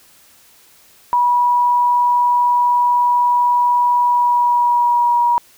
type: tone with pitch glide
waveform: sine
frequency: 972 to 957.5 Hz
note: B5 to A#5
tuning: -28 to +46 cents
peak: -11 dBFS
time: 1.13-5.38 s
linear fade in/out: 0 ms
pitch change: -26 cents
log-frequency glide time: 4.03-5.21 s
effects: white hiss -49 dBFS RMS until 5.57 s